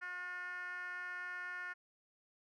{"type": "tone with band-pass filter", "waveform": "10% pulse", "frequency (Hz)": 359.2, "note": "F4", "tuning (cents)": 49, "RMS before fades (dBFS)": -44, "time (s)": [0.01, 1.74], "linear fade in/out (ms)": 20, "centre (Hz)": 1600, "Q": 7.3, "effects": []}